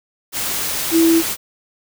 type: tone in noise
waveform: sine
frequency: 329.6 Hz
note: E4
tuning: in tune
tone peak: -10 dBFS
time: 0.91-1.23 s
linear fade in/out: 50 ms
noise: white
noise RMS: -22 dBFS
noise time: 0.32-1.37 s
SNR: +9 dB
effects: none